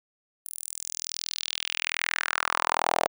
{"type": "tone with high-pass filter sweep", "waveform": "sawtooth", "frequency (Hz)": 41.2, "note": "E1", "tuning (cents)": 0, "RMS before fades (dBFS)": -30, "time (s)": [0.45, 3.08], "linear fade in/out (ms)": 10, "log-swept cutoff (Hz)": [11000, 640], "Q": 2.9, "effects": []}